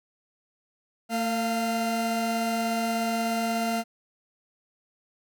40% pulse tone pair together, 225.6 / 693.4 Hz, A3 / F5, +44 / -13 cents, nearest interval octave + perfect fifth, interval 1943 cents, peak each -27 dBFS, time 1.09-3.84 s, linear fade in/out 50 ms, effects none

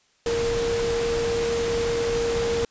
sine tone in noise, 466.2 Hz, A#4, in tune, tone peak -22 dBFS, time 0.26-2.65 s, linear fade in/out 2 ms, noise pink, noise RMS -30 dBFS, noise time 0.26-2.65 s, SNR +5 dB, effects white hiss -63 dBFS RMS until 2.7 s + resampled to 16000 Hz

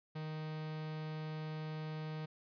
45% pulse tone, 155.56 Hz, D#3, in tune, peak -40 dBFS, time 0.15-2.26 s, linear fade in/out 10 ms, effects resampled to 11025 Hz

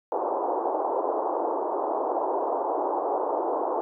white band-pass noise, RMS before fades -27 dBFS, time 0.12-3.81 s, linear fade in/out 0 ms, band 320 to 970 Hz, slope 48 dB/octave, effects none

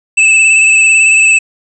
square tone with vibrato, 2627 Hz, E7, 7 cents flat, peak -5 dBFS, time 0.17-1.39 s, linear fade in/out 10 ms, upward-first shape square, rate 18 Hz, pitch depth 22 cents each way, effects resampled to 24000 Hz + 7-bit

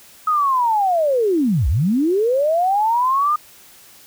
sine linear two-way sweep, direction down then up, 1277 to 56 to 1230 Hz, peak -14 dBFS, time 0.27-3.36 s, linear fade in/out 5 ms, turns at 1.68 s, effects white hiss -46 dBFS RMS until 4.06 s

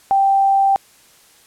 sine tone, 784 Hz, G5, in tune, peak -11 dBFS, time 0.11-0.76 s, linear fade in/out 0 ms, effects white hiss -50 dBFS RMS until 1.46 s + low-pass 12000 Hz 12 dB/octave

